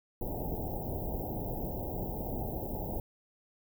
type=band-stop noise; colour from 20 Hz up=pink; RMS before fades=-36 dBFS; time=0.21-3 s; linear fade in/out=2 ms; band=870 to 14000 Hz; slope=96 dB/octave; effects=none